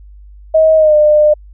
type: tone with pitch glide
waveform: sine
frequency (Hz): 634 to 602.6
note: D#5 to D5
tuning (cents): +32 to +44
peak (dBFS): -5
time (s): 0.54-1.34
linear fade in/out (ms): 10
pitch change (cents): -88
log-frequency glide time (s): 0.76-0.95
effects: added 50 Hz sine -34 dBFS peak until 1.53 s